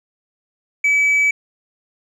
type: tone with tanh clipping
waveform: sine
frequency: 2291 Hz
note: D7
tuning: 44 cents flat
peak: -13 dBFS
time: 0.84-1.31 s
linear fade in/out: 5 ms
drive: 2 dB
effects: none